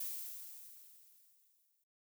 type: noise with exponential decay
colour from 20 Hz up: violet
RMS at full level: -40 dBFS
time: 0-1.84 s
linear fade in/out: 5 ms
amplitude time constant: 400 ms
effects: noise-tail reverb RT60 0.3 s tail -24 dB re dry